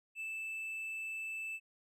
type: tone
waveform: triangle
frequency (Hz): 2637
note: E7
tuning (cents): 0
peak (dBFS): -37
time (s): 0.15-1.6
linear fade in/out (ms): 50
effects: none